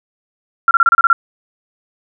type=tone bursts; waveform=sine; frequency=1372 Hz; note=F6; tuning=31 cents flat; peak=-6 dBFS; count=8; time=0.68-1.13 s; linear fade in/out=2 ms; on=30 ms; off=30 ms; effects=none